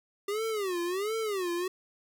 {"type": "tone with vibrato", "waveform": "square", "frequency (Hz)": 393.1, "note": "G4", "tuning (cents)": 5, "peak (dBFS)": -30, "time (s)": [0.28, 1.68], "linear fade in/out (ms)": 5, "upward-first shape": "sine", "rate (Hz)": 1.4, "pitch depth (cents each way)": 230, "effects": ["11-bit"]}